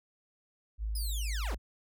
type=tone; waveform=sine; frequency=53.4 Hz; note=G#1; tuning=49 cents sharp; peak=-31 dBFS; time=0.78-1.58 s; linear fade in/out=50 ms
type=linear sweep; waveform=15% pulse; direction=down; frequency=5140 to 123.2 Hz; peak=-32 dBFS; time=0.95-1.55 s; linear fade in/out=5 ms
effects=none